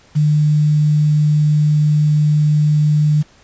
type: tone with quantisation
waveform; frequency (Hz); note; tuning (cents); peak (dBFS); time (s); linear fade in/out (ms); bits
sine; 150.5; D3; +43; -10; 0.15-3.23; 20; 6
effects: pink hiss -49 dBFS RMS until 3.43 s + resampled to 16000 Hz